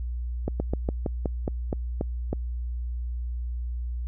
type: slowing click train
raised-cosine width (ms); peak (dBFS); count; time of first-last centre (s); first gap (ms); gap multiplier
2; -13; 10; 0.48-2.33; 120; 1.13
effects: added 60 Hz sine -28 dBFS peak until 4.07 s